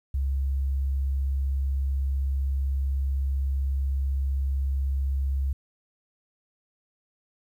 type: tone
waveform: sine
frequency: 67.9 Hz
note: C#2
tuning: 35 cents flat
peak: -23 dBFS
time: 0.14-5.53 s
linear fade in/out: 5 ms
effects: 10-bit